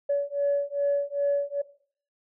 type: beating tone pair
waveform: sine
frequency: 567 / 569.5 Hz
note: C#5 / C#5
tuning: +39 / +47 cents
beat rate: 2.5 Hz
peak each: -26 dBFS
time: 0.09-1.62 s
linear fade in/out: 10 ms
effects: noise-tail reverb RT60 0.5 s tail -17 dB re dry + tanh soft clip ceiling -17 dBFS